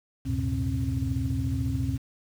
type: tone cluster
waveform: sine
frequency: 72.1 / 92.8 / 114.7 / 128.7 / 266.9 Hz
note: D2 / F#2 / A#2 / C3 / C4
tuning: -31 / +6 / -28 / -28 / +35 cents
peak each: -31 dBFS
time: 0.25-1.98 s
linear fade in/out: 20 ms
effects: tanh soft clip ceiling -16 dBFS + 8-bit